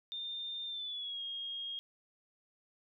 sine tone with pitch glide, 3613 to 3256 Hz, A7 to G#7, +45 to -35 cents, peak -38 dBFS, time 0.12-1.79 s, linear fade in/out 0 ms, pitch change -180 cents, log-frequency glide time 0.67-1.22 s, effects none

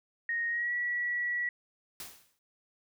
sine tone with pitch glide, 1864.7 to 1937.2 Hz, A#6 to B6, 0 to -34 cents, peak -29 dBFS, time 0.29-1.49 s, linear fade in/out 2 ms, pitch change +66 cents, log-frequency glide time 0.49-0.73 s
white noise with exponential decay, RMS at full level -40 dBFS, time 2-2.39 s, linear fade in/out 1 ms, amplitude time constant 83 ms
effects none

